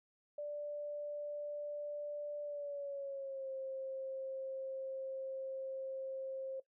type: tone with pitch glide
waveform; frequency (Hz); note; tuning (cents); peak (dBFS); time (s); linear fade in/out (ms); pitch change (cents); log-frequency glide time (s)
sine; 587 to 532.1; D5 to C5; -1 to +29; -39; 0.38-6.6; 5; -170; 2.43-3.5
effects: noise-tail reverb RT60 0.1 s tail -17 dB re dry